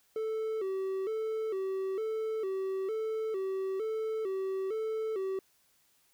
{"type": "tone with vibrato", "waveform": "triangle", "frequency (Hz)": 410.3, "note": "G#4", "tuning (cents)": -21, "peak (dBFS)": -29, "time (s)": [0.16, 5.39], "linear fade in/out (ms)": 2, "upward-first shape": "square", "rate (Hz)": 1.1, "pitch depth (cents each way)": 120, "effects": ["white hiss -69 dBFS RMS until 6.13 s"]}